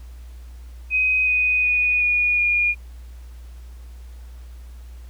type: tone with pitch steps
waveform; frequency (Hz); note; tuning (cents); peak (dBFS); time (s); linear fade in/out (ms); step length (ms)
sine; 2515 / 2493 / 2472 / 2450 / 2429; D#7 / D#7 / D#7 / D#7 / D#7; +18 / +3 / -12 / -27 / -42; -16; 0.9-2.75; 50; 370
effects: added 60 Hz sine -36 dBFS peak until 5.09 s + pink hiss -55 dBFS RMS until 5.09 s